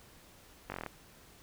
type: slowing click train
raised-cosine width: 0.5 ms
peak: -23 dBFS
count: 8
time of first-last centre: 0.7-0.863 s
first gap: 20 ms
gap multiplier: 1.05
effects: pink hiss -58 dBFS RMS until 1.42 s